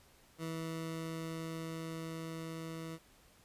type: tone with level ramp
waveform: 20% pulse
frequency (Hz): 162.7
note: E3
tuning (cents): -22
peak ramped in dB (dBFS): -33 to -37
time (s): 0.38-2.99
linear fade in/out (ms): 50
effects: pink hiss -64 dBFS RMS until 3.44 s + resampled to 32000 Hz